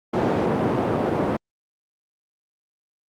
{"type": "band-pass noise", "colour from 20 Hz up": "white", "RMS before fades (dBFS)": -22, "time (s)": [0.13, 1.37], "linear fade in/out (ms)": 10, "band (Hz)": [130, 520], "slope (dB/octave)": 12, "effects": ["Opus 48 kbps"]}